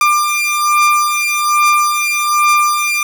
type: beating tone pair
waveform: 30% pulse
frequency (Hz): 1193 / 1194.2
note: D6 / D6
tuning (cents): +27 / +29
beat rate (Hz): 1.2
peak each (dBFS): -11 / -11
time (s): 0.01-3.03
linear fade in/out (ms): 2
effects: none